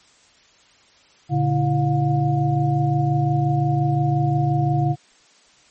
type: tone cluster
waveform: sine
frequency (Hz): 116.6 / 142.3 / 332.5 / 714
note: A#2 / C#3 / E4 / F5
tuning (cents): +1 / +46 / +15 / +38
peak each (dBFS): -25 / -18 / -26 / -24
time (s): 1.29-4.96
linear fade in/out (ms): 50
effects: white hiss -54 dBFS RMS until 5.7 s + MP3 32 kbps